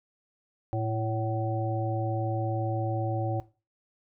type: harmonic tone with a mistuned harmonic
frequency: 111.8 Hz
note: A2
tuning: 28 cents sharp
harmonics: 1 / 3 / 5 / 7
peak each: -29 / -34 / -35 / -35 dBFS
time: 0.73-3.4 s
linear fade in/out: 0 ms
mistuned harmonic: 7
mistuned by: -52 cents
effects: noise-tail reverb RT60 0.3 s tail -17 dB re dry